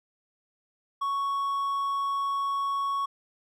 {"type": "tone", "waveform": "triangle", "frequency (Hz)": 1111, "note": "C#6", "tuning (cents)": 4, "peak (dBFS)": -24, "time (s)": [1.01, 3.06], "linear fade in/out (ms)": 10, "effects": []}